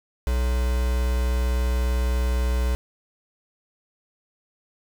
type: tone with quantisation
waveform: triangle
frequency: 61.74 Hz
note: B1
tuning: in tune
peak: -18 dBFS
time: 0.27-2.75 s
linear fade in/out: 0 ms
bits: 5
effects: none